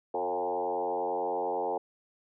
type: tone with frequency modulation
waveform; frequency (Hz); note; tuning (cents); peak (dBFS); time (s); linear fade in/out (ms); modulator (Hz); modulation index
sine; 628; D#5; +16; -28; 0.14-1.78; 5; 88.9; 2.9
effects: none